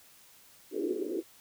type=band-pass noise; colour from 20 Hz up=pink; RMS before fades=-33 dBFS; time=0.71-1.23 s; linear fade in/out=50 ms; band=310 to 420 Hz; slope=48 dB/octave; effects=white hiss -58 dBFS RMS until 1.4 s